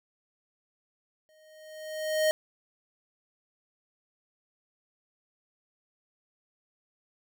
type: tone with exponential growth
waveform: square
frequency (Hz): 622.3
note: D#5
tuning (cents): 0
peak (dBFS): -21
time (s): 1.29-2.31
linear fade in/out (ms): 0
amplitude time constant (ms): 220
effects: none